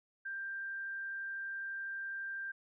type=tone; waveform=sine; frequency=1583 Hz; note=G6; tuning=17 cents sharp; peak=-38 dBFS; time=0.25-2.52 s; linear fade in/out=10 ms; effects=none